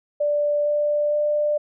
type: tone with pitch steps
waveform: sine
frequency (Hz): 587.3 / 591 / 594.8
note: D5 / D5 / D5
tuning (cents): 0 / +11 / +22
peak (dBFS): -18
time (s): 0.2-1.58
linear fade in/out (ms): 10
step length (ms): 460
effects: none